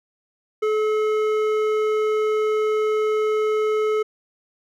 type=tone with hard clipping; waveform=triangle; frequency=430 Hz; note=A4; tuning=40 cents flat; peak=-20 dBFS; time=0.62-4.03 s; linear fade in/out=10 ms; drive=14 dB; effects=none